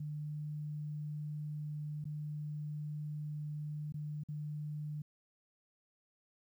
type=tone with dropouts; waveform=sine; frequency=149.9 Hz; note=D3; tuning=36 cents sharp; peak=-38 dBFS; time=0-5.02 s; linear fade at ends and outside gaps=5 ms; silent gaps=2.042-2.053 / 3.923-3.941 / 4.236-4.286 s; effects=12-bit